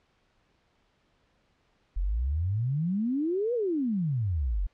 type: exponential two-way sweep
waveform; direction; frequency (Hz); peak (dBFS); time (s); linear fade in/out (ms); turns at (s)
sine; up then down; 41.2 to 500 to 41.2; -25; 1.96-4.67; 10; 3.54
effects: pink hiss -69 dBFS RMS until 4.73 s + low-pass 4000 Hz 12 dB/octave